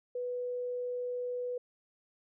sine tone, 493.3 Hz, B4, 2 cents flat, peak -33 dBFS, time 0.15-1.58 s, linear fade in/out 5 ms, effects none

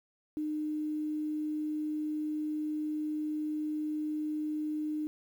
sine tone with quantisation, 304.8 Hz, D#4, 36 cents flat, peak -31 dBFS, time 0.37-5.07 s, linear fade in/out 0 ms, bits 10, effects none

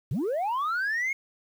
sine linear sweep, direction up, 99.4 to 2192 Hz, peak -23 dBFS, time 0.11-1.13 s, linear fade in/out 5 ms, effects tanh soft clip ceiling -24 dBFS + 9-bit

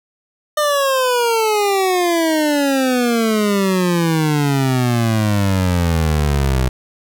25% pulse exponential sweep, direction down, 607 to 62.4 Hz, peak -10 dBFS, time 0.57-6.69 s, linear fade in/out 5 ms, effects none

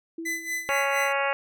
sine tone with exponential decay, 329.6 Hz, E4, in tune, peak -30 dBFS, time 0.18-0.92 s, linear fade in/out 5 ms, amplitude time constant 160 ms
45% pulse tone with tremolo, 2009 Hz, B6, 29 cents sharp, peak -26 dBFS, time 0.25-1.13 s, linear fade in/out 10 ms, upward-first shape sine, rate 4.3 Hz, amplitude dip 75%
harmonic tone, 277.5 Hz, C#4, 2 cents sharp, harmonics 2 / 3 / 4 / 5 / 6 / 7 / 8 / 9 / 10, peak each -28 / -30 / -31 / -32 / -33 / -33 / -34 / -35 / -35 dBFS, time 0.69-1.33 s, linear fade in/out 0 ms
effects none

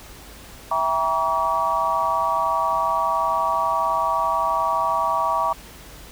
sine chord, E diminished seventh, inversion none, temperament just, 659.3 / 791.1 / 949.3 / 1139.2 Hz, E5 / G5 / Bb5 / Db6, 0 / +16 / +31 / +47 cents, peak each -26 / -28 / -23 / -22 dBFS, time 0.71-5.53 s, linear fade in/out 5 ms, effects added 50 Hz sine -47 dBFS peak until 6.11 s + pink hiss -43 dBFS RMS until 6.11 s

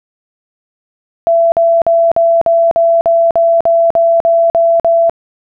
sine tone bursts, 670 Hz, E5, 28 cents sharp, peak -6 dBFS, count 13, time 1.27-5.096 s, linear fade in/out 0 ms, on 250 ms, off 48 ms, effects none

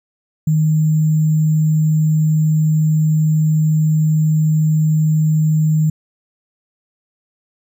sine tone with sample-and-hold, 155.56 Hz, D#3, in tune, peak -11 dBFS, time 0.47-5.9 s, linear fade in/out 5 ms, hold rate 7350 Hz, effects none

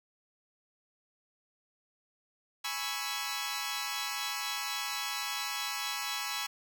10% pulse chord, C# minor seventh, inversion second, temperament equal, 830.6 / 987.8 / 1108.7 / 1318.5 Hz, G#5 / B5 / C#6 / E6, 0 / 0 / 0 / 0 cents, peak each -31 dBFS, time 2.64-6.47 s, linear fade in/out 10 ms, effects 10-bit

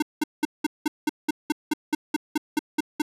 square tone bursts, 303.2 Hz, D#4, 45 cents flat, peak -20 dBFS, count 15, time 0-3.02 s, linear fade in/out 5 ms, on 24 ms, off 190 ms, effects resampled to 32000 Hz

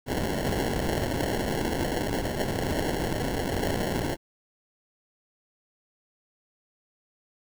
white noise with sample-and-hold, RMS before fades -28 dBFS, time 0.06-4.17 s, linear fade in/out 50 ms, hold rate 1225 Hz, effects none

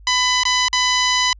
10% pulse tone with dropouts, 1000 Hz, B5, 21 cents sharp, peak -6 dBFS, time 0.07-1.33 s, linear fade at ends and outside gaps 2 ms, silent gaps 0.435-0.452 / 0.684-0.729 s, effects added 50 Hz sine -40 dBFS peak until 1.39 s + resampled to 16000 Hz

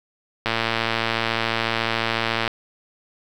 click train, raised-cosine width 0.3 ms, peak -5 dBFS, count 231, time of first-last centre 0.46-2.478 s, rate 114 Hz, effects 7-bit

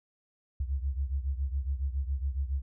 sine beating tone pair, 66.2 / 73.4 Hz, C2 / D2, +21 / 0 cents, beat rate 7.2 Hz, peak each -30 / -34 dBFS, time 0.6-2.62 s, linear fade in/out 5 ms, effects none

